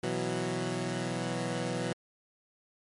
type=chord; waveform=15% pulse; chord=B suspended fourth; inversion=none; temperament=equal; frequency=123.47 / 164.81 / 185 Hz; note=B2 / E3 / F#3; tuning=0 / 0 / 0 cents; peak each=-29 / -29 / -29 dBFS; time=0.03-1.93 s; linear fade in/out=5 ms; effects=MP3 48 kbps